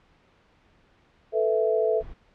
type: chord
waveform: sine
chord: A suspended second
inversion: none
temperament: equal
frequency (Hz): 440 / 493.9 / 659.3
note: A4 / B4 / E5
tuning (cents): 0 / 0 / 0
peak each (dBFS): -23 / -27 / -25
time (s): 1.32-2.03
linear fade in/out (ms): 50
type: noise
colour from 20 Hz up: brown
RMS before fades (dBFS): -40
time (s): 2-2.14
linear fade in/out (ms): 10
effects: pink hiss -61 dBFS RMS until 2.34 s + low-pass 3000 Hz 12 dB/octave

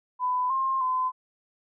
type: tone with pitch steps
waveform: sine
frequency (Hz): 1001 / 1062 / 1022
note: B5 / C6 / C6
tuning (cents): +23 / +25 / -41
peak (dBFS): -23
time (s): 0.19-1.12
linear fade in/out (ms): 50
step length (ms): 310
effects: none

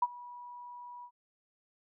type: tone with ADSR envelope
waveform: sine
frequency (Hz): 973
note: B5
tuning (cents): -26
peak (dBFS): -22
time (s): 0.02-1.11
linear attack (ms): 6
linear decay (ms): 39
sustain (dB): -22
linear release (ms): 71
effects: none

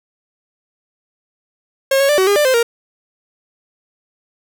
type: tone with pitch steps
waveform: 45% pulse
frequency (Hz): 541 / 552 / 590 / 377.4 / 405.6 / 593 / 520 / 467.2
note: C#5 / C#5 / D5 / F#4 / G#4 / D5 / C5 / A#4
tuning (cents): -42 / -7 / +8 / +34 / -41 / +17 / -11 / +4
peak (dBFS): -11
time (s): 1.91-2.63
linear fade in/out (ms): 5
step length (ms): 90
effects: none

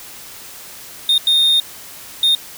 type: tone bursts at uneven times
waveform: triangle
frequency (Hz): 3672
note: A#7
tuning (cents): -27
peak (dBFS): -9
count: 3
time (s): 1.09-1.18 / 1.27-1.6 / 2.23-2.35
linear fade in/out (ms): 2
effects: white hiss -36 dBFS RMS until 2.57 s

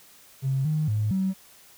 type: tone with pitch steps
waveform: triangle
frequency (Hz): 134.3 / 154.3 / 106.5 / 190.2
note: C3 / D#3 / G#2 / F#3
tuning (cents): +46 / -14 / +44 / +48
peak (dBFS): -18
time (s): 0.42-1.34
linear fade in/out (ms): 50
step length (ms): 230
effects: tanh soft clip ceiling -20 dBFS + white hiss -53 dBFS RMS until 1.77 s

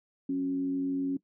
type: tone with frequency modulation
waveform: sine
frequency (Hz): 274.3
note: C#4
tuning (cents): -18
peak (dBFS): -27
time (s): 0.29-1.17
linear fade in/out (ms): 5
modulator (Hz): 91.9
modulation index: 0.35
effects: noise-tail reverb RT60 0.1 s tail -19 dB re dry

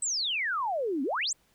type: exponential two-way sweep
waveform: sine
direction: down then up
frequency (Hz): 8372 to 251.7 to 8372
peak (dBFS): -27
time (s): 0.02-1.33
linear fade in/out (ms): 5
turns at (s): 1.03
effects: pink hiss -67 dBFS RMS until 1.54 s

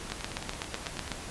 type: two click trains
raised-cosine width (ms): 0.2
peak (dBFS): -14 / -20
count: 9 / 10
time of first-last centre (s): 0.12-1.118 / 0.1-1.078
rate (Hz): 8.02 / 9.2
effects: pink hiss -41 dBFS RMS until 1.3 s + resampled to 24000 Hz

